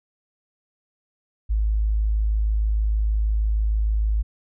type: tone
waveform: sine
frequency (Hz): 53.2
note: G#1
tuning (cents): +42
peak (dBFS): -18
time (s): 1.49-4.23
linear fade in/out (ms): 20
effects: none